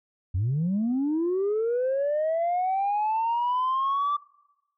sine linear sweep, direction up, 83.6 to 1174.7 Hz, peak -21 dBFS, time 0.34-4.17 s, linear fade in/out 10 ms, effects noise-tail reverb RT60 1.0 s tail -24 dB re dry + tanh soft clip ceiling -20 dBFS

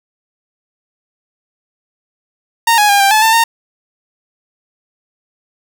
sawtooth tone with pitch steps, 923 / 833 / 806 / 790 / 864 / 893 / 918 Hz, A#5 / G#5 / G5 / G5 / A5 / A5 / A#5, -17 / +5 / +48 / +13 / -32 / +25 / -27 cents, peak -4 dBFS, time 2.67-3.44 s, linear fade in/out 5 ms, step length 110 ms, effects none

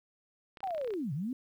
clicks, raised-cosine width 0.3 ms, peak -32 dBFS, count 12, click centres 0.572 / 0.605 / 0.64 / 0.674 / 0.707 / 0.748 / 0.78 / 0.814 / 0.846 / 0.876 / 0.906 / 0.938 s
sine linear two-way sweep, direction down then up, 805 to 126.7 to 269.1 Hz, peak -32 dBFS, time 0.63-1.33 s, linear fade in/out 2 ms, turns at 1.13 s
effects 11-bit

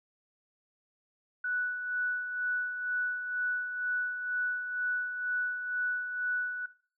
sine tone with tremolo, 1480 Hz, F#6, in tune, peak -28 dBFS, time 1.44-6.66 s, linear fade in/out 5 ms, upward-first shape sine, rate 2.1 Hz, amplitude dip 55%, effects noise-tail reverb RT60 0.4 s tail -17 dB re dry

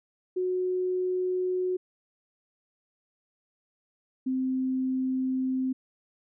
sine tone pair in turn, 366.7 / 259.9 Hz, F#4 / C4, -15 / -11 cents, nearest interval tritone, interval 596 cents, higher first, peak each -25 dBFS, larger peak neither, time 0.36-1.77 / 4.26-5.73 s, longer second, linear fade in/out 10 ms, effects none

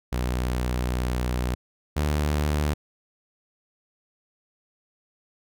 sawtooth tone pair in turn, 61.74 / 74.43 Hz, B1 / D2, 0 / +24 cents, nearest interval minor third, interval 324 cents, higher second, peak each -20 / -18 dBFS, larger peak second, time 0.12-1.55 / 1.96-2.74 s, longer first, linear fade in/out 10 ms, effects none

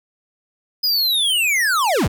square linear sweep, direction down, 5040 to 34.65 Hz, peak -16 dBFS, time 0.83-2.08 s, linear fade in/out 10 ms, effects none

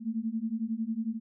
sine beating tone pair, 218.4 / 229.4 Hz, A3 / A#3, -13 / -28 cents, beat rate 11 Hz, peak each -33 / -32 dBFS, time 0-1.2 s, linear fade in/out 50 ms, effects none

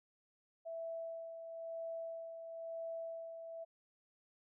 sine tone with tremolo, 660 Hz, E5, 2 cents sharp, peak -40 dBFS, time 0.65-3.65 s, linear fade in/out 20 ms, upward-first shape sine, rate 1 Hz, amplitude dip 50%, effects none

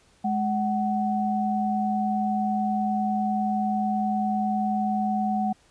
sine tone pair together, 210 / 748.4 Hz, G#3 / F#5, +19 / +20 cents, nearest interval octave + minor seventh, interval 2201 cents, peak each -25 dBFS, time 0.24-5.53 s, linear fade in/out 10 ms, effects pink hiss -60 dBFS RMS until 5.7 s + resampled to 22050 Hz

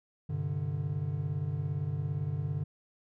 triangle chord, G suspended fourth, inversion none, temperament equal with one note detuned, 98 / 130.81 / 148.37 Hz, G2 / C3 / D3, 0 / 0 / +18 cents, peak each -34 / -35 / -31 dBFS, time 0.29-2.64 s, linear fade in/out 10 ms, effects none

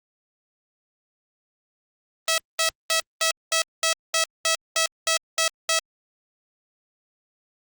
5% pulse tone bursts, 650 Hz, E5, 24 cents flat, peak -8 dBFS, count 12, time 2.28-5.79 s, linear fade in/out 2 ms, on 100 ms, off 210 ms, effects Opus 32 kbps

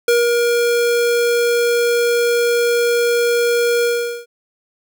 square tone with ADSR envelope, 475 Hz, A#4, 33 cents sharp, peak -11 dBFS, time 0.08-4.26 s, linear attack 3 ms, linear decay 180 ms, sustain -3 dB, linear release 420 ms, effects none

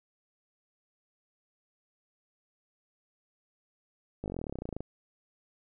slowing click train, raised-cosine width 2 ms, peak -23 dBFS, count 21, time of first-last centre 4.24-4.806 s, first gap 19 ms, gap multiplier 1.04, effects none

